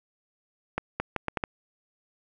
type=accelerating click train; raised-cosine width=0.5 ms; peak=-12 dBFS; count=6; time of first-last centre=0.78-1.438 s; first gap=220 ms; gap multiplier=0.74; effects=none